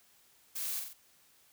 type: noise with echo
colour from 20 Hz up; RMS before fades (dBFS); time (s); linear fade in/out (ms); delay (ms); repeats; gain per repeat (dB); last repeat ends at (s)
blue; -38; 0.55-0.8; 10; 45; 3; -4; 0.935
effects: white hiss -65 dBFS RMS until 1.52 s